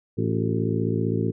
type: harmonic tone with a mistuned harmonic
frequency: 55.7 Hz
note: A1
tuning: 22 cents sharp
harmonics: 2 / 3 / 4 / 5 / 6 / 7 / 8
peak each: -26 / -28 / -29 / -30 / -31 / -31 / -32 dBFS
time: 0.17-1.32 s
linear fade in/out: 20 ms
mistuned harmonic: 6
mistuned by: +96 cents
effects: none